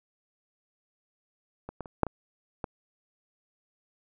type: clicks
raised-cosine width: 1 ms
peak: -24 / -21 / -29 / -7 / -20 / -18 dBFS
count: 6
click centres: 1.69 / 1.807 / 1.858 / 2.033 / 2.067 / 2.642 s
effects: none